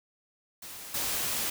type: noise with level steps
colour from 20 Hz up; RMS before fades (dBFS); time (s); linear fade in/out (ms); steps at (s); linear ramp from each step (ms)
white; -43 / -31; 0.62-1.5; 5; 0.94; 5
effects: none